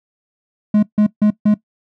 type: tone bursts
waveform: triangle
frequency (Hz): 210.3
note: G#3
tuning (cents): +22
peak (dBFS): -7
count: 4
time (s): 0.74-1.542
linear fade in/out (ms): 5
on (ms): 88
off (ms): 150
effects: noise-tail reverb RT60 0.1 s tail -18 dB re dry